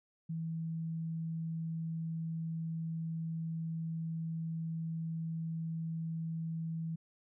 sine tone, 163 Hz, E3, 19 cents flat, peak -35 dBFS, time 0.29-6.96 s, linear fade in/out 10 ms, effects none

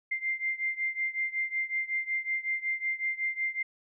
sine beating tone pair, 2093 / 2098.4 Hz, C7 / C7, 0 / +4 cents, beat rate 5.4 Hz, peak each -31 / -33 dBFS, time 0.11-3.63 s, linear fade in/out 10 ms, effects none

